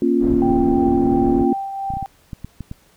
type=chord; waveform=sine; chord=Bb minor; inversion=none; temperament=equal with one note detuned; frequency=236.6 / 277.2 / 349.2 Hz; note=Bb3 / Db4 / F4; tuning=+26 / 0 / 0 cents; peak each=-19 / -18 / -18 dBFS; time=0.02-1.53 s; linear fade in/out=2 ms
type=low-pass noise; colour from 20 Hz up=pink; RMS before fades=-26 dBFS; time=0.19-1.47 s; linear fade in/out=50 ms; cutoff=410 Hz; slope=12 dB/octave
type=tone with tremolo; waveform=sine; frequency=784 Hz; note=G5; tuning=in tune; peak=-21 dBFS; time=0.42-2.06 s; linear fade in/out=0 ms; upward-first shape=triangle; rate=2.9 Hz; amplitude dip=45%
type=clicks; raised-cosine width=5 ms; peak=-17 dBFS; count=8; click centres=1.904 / 1.938 / 1.97 / 2.027 / 2.332 / 2.446 / 2.607 / 2.714 s
effects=pink hiss -55 dBFS RMS until 2.96 s